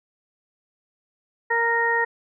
harmonic tone, 464.9 Hz, A#4, 5 cents flat, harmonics 1 / 2 / 3 / 4, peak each -26 / -24 / -33 / -21 dBFS, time 1.5-2.05 s, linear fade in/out 10 ms, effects none

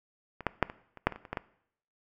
clicks, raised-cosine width 0.5 ms, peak -25 / -11 / -7 / -25 / -30 / -7 / -24 / -28 / -30 / -18 / -16 dBFS, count 11, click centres 0.407 / 0.467 / 0.627 / 0.699 / 0.973 / 1.07 / 1.123 / 1.16 / 1.252 / 1.33 / 1.372 s, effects noise-tail reverb RT60 0.7 s tail -20 dB re dry

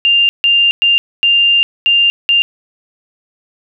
sine tone bursts at uneven times, 2795 Hz, F7, 1 cent sharp, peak -7 dBFS, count 6, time 0.05-0.29 / 0.44-0.71 / 0.82-0.98 / 1.23-1.63 / 1.86-2.1 / 2.29-2.42 s, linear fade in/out 0 ms, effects none

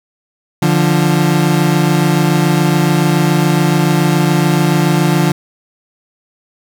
30% pulse tone pair together, 147.55 / 174.61 Hz, D3 / F3, +8 / 0 cents, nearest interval minor third, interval 292 cents, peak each -10 dBFS, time 0.62-5.32 s, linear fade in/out 5 ms, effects none

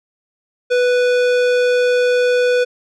sine tone with tanh clipping, 493.9 Hz, B4, in tune, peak -14 dBFS, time 0.7-2.65 s, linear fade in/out 20 ms, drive 18 dB, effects none

